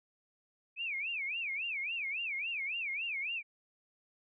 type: tone with vibrato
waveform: sine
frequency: 2441 Hz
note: D#7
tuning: 34 cents flat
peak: -34 dBFS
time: 0.76-3.43 s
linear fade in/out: 50 ms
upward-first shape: sine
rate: 3.6 Hz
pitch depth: 240 cents each way
effects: none

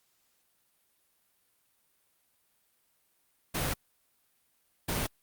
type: noise bursts at uneven times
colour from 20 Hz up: pink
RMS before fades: -31 dBFS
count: 2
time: 3.54-3.74 / 4.88-5.07 s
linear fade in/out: 10 ms
effects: white hiss -72 dBFS RMS until 5.22 s + Opus 48 kbps

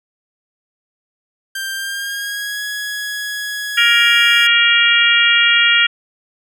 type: tone with pitch glide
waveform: sawtooth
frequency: 1580 to 1674 Hz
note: G6 to G#6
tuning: +13 to +13 cents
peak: -18 dBFS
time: 1.55-4.47 s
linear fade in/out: 5 ms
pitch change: +100 cents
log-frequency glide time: 1.74-2.62 s
type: harmonic tone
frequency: 469.1 Hz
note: A#4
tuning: 11 cents sharp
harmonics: 3 / 4 / 5 / 6 / 7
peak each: -16 / -16 / -16 / -16 / -16 dBFS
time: 3.77-5.87 s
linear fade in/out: 10 ms
effects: none

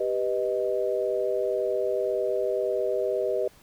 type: chord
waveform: sine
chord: G augmented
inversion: none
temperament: equal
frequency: 392 / 493.9 / 622.3 Hz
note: G4 / B4 / D#5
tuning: 0 / 0 / 0 cents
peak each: -28 dBFS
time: 0-3.48 s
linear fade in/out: 5 ms
effects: pink hiss -56 dBFS RMS until 3.62 s

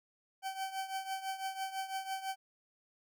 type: tone with tremolo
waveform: 40% pulse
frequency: 769 Hz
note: G5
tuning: 33 cents flat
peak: -33 dBFS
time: 0.42-2.36 s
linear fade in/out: 50 ms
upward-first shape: triangle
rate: 6 Hz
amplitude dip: 80%
effects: none

